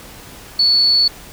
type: tone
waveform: sine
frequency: 4435 Hz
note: C#8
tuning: in tune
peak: -10 dBFS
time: 0.59-1.08 s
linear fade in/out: 5 ms
effects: pink hiss -38 dBFS RMS until 1.32 s